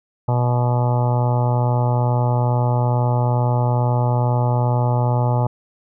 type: harmonic tone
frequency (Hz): 122.3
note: B2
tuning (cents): -16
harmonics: 1 / 2 / 3 / 4 / 5 / 6 / 7 / 8 / 9 / 10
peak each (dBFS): -16 / -30 / -32 / -29 / -27 / -32 / -25 / -34 / -36 / -37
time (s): 0.28-5.47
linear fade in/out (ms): 5
effects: none